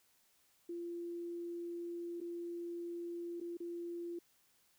sine tone with dropouts, 343.8 Hz, F4, 27 cents flat, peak -40 dBFS, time 0.69-4.19 s, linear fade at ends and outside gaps 5 ms, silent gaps 2.204-2.212 / 3.402-3.411 / 3.571-3.602 s, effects white hiss -72 dBFS RMS until 4.78 s

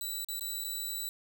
10% pulse tone with dropouts, 3951 Hz, B7, in tune, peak -27 dBFS, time 0.01-1.09 s, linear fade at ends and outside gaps 1 ms, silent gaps 0.246-0.286 / 0.395-0.409 / 0.64-0.646 s, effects none

